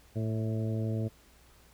harmonic tone with a mistuned harmonic, 111 Hz, A2, 16 cents sharp, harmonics 1 / 2 / 3 / 4 / 5 / 6, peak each -30 / -36 / -40 / -42 / -44 / -46 dBFS, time 0.15-1.09 s, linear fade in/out 20 ms, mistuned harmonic 6, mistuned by -26 cents, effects added 60 Hz sine -61 dBFS peak until 1.73 s + pink hiss -61 dBFS RMS until 1.73 s

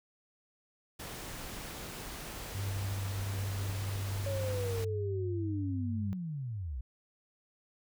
pink noise, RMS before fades -43 dBFS, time 0.99-4.85 s, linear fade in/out 10 ms
sine tone, 98.1 Hz, G2, 2 cents sharp, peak -33 dBFS, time 2.55-6.13 s, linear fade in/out 0 ms
sine linear sweep, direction down, 561 to 55.5 Hz, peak -35 dBFS, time 4.26-6.81 s, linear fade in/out 5 ms
effects none

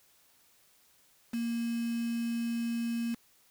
sine tone with quantisation, 233.1 Hz, A#3, in tune, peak -30 dBFS, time 1.33-3.15 s, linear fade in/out 10 ms, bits 7, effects white hiss -65 dBFS RMS until 3.5 s

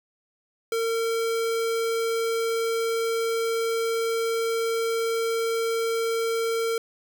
square tone, 456.2 Hz, A#4, 37 cents flat, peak -24 dBFS, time 0.72-6.78 s, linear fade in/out 2 ms, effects none

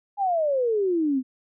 sine exponential sweep, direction down, 830.6 to 250 Hz, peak -20 dBFS, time 0.17-1.23 s, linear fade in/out 50 ms, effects none

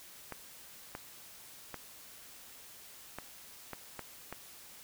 clicks, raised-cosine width 0.5 ms, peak -25 dBFS, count 7, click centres 0.323 / 0.951 / 1.743 / 3.186 / 3.733 / 3.993 / 4.326 s, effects white hiss -53 dBFS RMS until 4.83 s

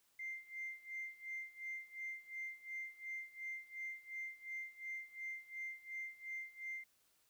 sine tone with tremolo, 2093 Hz, C7, in tune, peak -40 dBFS, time 0.19-6.84 s, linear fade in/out 5 ms, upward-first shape sine, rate 2.8 Hz, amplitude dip 90%, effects tanh soft clip ceiling -37 dBFS + white hiss -75 dBFS RMS until 7.29 s

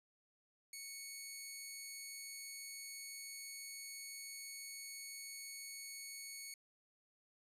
10% pulse tone, 2217 Hz, C#7, in tune, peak -38 dBFS, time 0.73-6.54 s, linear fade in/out 2 ms, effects resampled to 32000 Hz

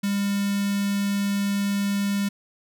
square tone with notch filter, 200.5 Hz, G3, 39 cents sharp, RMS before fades -24 dBFS, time 0.03-2.29 s, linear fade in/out 10 ms, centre 700 Hz, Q 0.56, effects none

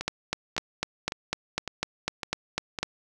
two click trains, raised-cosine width 0.2 ms, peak -9 / -14 dBFS, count 12 / 6, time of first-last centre 0.08-2.83 / 0.01-2.788 s, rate 4 / 1.8 Hz, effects none

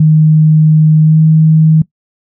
sine tone with pitch glide, 155.6 to 157.86 Hz, D#3 to D#3, 0 to +25 cents, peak -3 dBFS, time 0-1.82 s, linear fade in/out 5 ms, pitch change +25 cents, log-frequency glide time 1.02-1.19 s, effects noise-tail reverb RT60 0.1 s tail -20 dB re dry

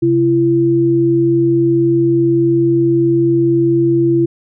sine tone pair together, 134.02 / 337.7 Hz, C3 / E4, +42 / +42 cents, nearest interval octave + major third, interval 1600 cents, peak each -17 / -10 dBFS, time 0.02-4.26 s, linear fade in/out 10 ms, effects none

